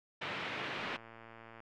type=band-pass noise; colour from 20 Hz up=white; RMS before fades=-40 dBFS; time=0.21-0.97 s; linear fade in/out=10 ms; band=110 to 2900 Hz; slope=24 dB/octave
type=click train; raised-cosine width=0.5 ms; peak=-37 dBFS; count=96; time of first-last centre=0.77-1.603 s; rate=114 Hz
effects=none